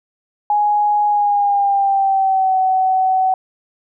sine tone with pitch glide, 832 to 754.2 Hz, G#5 to F#5, +3 to +33 cents, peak -12 dBFS, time 0.5-3.34 s, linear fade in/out 2 ms, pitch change -170 cents, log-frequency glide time 1.07-2.57 s, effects none

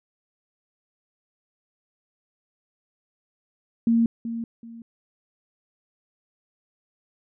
sine tone with echo, 230.6 Hz, A#3, 19 cents flat, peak -16 dBFS, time 3.87-4.06 s, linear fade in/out 2 ms, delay 380 ms, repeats 2, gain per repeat -11 dB, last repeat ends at 4.82 s, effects none

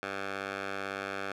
10% pulse tone with band-pass filter, 98 Hz, G2, in tune, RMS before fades -37 dBFS, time 0.03-1.32 s, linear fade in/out 0 ms, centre 1500 Hz, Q 0.97, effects none

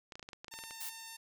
clicks, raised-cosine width 0.2 ms, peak -29 dBFS, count 12, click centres 0.122 / 0.155 / 0.195 / 0.228 / 0.289 / 0.332 / 0.445 / 0.482 / 0.539 / 0.589 / 0.638 / 0.709 s
5% pulse tone, 904 Hz, A5, 47 cents sharp, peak -34 dBFS, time 0.51-1.17 s, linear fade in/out 10 ms
blue noise, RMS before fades -42 dBFS, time 0.8-0.9 s, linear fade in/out 10 ms
effects none

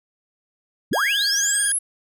sine linear sweep, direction up, 79.7 to 11100 Hz, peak -19 dBFS, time 0.91-1.79 s, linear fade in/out 10 ms
sawtooth tone with vibrato, 1636 Hz, G#6, 26 cents flat, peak -20 dBFS, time 0.93-1.72 s, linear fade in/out 2 ms, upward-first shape sine, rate 18 Hz, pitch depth 33 cents each way
effects none

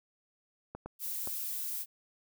clicks, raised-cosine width 1 ms, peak -27 dBFS, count 3, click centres 0.75 / 0.86 / 1.274 s
violet noise, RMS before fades -37 dBFS, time 0.99-1.86 s, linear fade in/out 50 ms
effects none

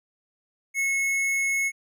sine tone with tanh clipping, 2186 Hz, C#7, 25 cents flat, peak -24 dBFS, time 0.74-1.72 s, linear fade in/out 50 ms, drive 15 dB, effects none

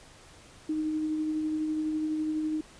sine tone with tremolo, 309.9 Hz, D#4, 7 cents flat, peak -26 dBFS, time 0.69-2.61 s, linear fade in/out 5 ms, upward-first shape sine, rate 12 Hz, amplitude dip 25%, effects pink hiss -53 dBFS RMS until 2.79 s + resampled to 22050 Hz

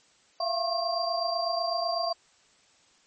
sine tone cluster, 670 / 698 / 1083 / 4721 Hz, E5 / F5 / C#6 / D8, +28 / -1 / -41 / +8 cents, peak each -30 / -31 / -34 / -32 dBFS, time 0.4-2.13 s, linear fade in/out 5 ms, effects white hiss -62 dBFS RMS until 3.06 s + MP3 32 kbps

